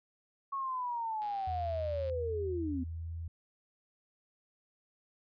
sine linear sweep, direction down, 1108.7 to 246.6 Hz, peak -33 dBFS, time 0.52-2.84 s, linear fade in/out 10 ms
click train, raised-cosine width 0.2 ms, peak -37 dBFS, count 101, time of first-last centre 1.22-2.097 s, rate 114 Hz
sine tone with vibrato, 82.41 Hz, E2, in tune, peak -37 dBFS, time 1.47-3.28 s, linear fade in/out 5 ms, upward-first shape triangle, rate 1.3 Hz, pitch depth 13 cents each way
effects resampled to 11025 Hz

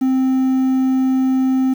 triangle tone, 261.6 Hz, C4, in tune, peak -11 dBFS, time 0.01-1.74 s, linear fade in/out 10 ms, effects 7-bit

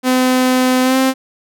sawtooth tone with pitch glide, 255.3 to 263.1 Hz, C4 to C4, -42 to +10 cents, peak -7 dBFS, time 0.03-1.14 s, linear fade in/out 50 ms, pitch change +52 cents, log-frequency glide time 0.82-0.97 s, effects none

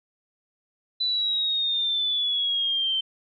sine exponential sweep, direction down, 3999 to 3100 Hz, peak -22 dBFS, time 1-3.01 s, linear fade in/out 10 ms, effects none

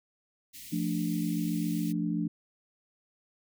white band-stop noise, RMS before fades -46 dBFS, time 0.53-1.93 s, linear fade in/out 20 ms, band 290 to 1900 Hz, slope 96 dB/octave
sine chord, D minor, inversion first, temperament equal with one note detuned, 172.41 / 220 / 293.7 Hz, F3 / A3 / D4, -22 / 0 / 0 cents, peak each -31 / -33 / -32 dBFS, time 0.72-2.28 s, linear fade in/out 10 ms
effects none

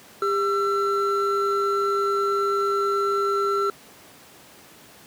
triangle tone pair together, 400 / 1345.4 Hz, G4 / E6, +35 / +35 cents, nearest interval octave + major sixth, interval 2100 cents, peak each -21 dBFS, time 0.22-3.7 s, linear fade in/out 2 ms, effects pink hiss -48 dBFS RMS until 5.06 s + high-pass 150 Hz 12 dB/octave

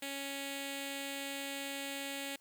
5% pulse tone with notch filter, 277.2 Hz, C#4, in tune, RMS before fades -41 dBFS, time 0.02-2.36 s, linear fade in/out 5 ms, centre 1200 Hz, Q 0.95, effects white hiss -68 dBFS RMS until 2.4 s

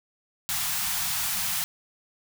white band-stop noise, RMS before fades -28 dBFS, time 0.49-1.64 s, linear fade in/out 0 ms, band 210 to 680 Hz, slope 96 dB/octave, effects none

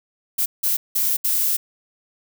violet noise bursts at uneven times, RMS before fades -20 dBFS, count 4, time 0.38-0.46 / 0.63-0.77 / 0.95-1.17 / 1.24-1.57 s, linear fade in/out 10 ms, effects none

